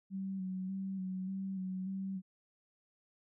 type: tone with vibrato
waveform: sine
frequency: 189.6 Hz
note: F#3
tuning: 43 cents sharp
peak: -36 dBFS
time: 0.1-2.22 s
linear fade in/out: 50 ms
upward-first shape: square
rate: 1.7 Hz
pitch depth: 27 cents each way
effects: none